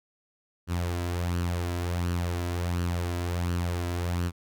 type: tone with flanger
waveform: sawtooth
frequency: 87.31 Hz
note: F2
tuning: in tune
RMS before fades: -29 dBFS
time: 0.67-4.32 s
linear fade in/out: 50 ms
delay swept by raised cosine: 0.67 to 3.07 ms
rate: 1.4 Hz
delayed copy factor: +0.5
effects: none